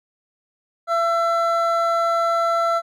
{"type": "tone pair together", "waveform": "triangle", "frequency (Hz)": [674, 1340.2], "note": ["E5", "E6"], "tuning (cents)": [38, 28], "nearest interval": "octave", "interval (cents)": 1190, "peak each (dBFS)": -18, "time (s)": [0.87, 2.82], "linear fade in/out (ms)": 50, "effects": []}